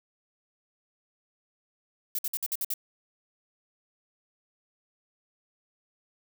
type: noise bursts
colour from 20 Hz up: violet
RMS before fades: -30 dBFS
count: 7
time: 2.15-2.739 s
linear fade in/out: 2 ms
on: 37 ms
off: 55 ms
effects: none